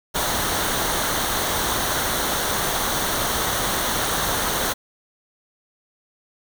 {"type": "noise with comb filter", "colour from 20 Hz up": "pink", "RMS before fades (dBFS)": -23, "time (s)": [0.14, 4.74], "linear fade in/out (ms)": 20, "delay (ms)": 0.4, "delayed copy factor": -0.55, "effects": []}